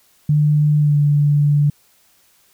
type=tone with pitch glide; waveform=sine; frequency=149.4 to 145.99 Hz; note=D3 to D3; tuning=+30 to -10 cents; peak=-11 dBFS; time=0.29-1.7 s; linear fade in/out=5 ms; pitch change=-40 cents; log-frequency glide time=0.78-0.97 s; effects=white hiss -56 dBFS RMS until 2.53 s